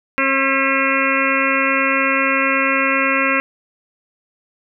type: harmonic tone with a mistuned harmonic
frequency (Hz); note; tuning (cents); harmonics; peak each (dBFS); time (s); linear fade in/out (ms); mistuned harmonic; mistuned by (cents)
269.6; C#4; -48; 1 / 2 / 4 / 5 / 6 / 7 / 8 / 9 / 10; -23 / -23 / -23 / -23 / -23 / -23 / -23 / -23 / -23; 0.18-3.4; 0; 7; +62
effects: none